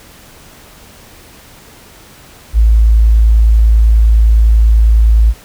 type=tone; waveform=sine; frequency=55 Hz; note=A1; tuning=in tune; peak=-4 dBFS; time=2.53-5.34 s; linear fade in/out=50 ms; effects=pink hiss -39 dBFS RMS until 5.44 s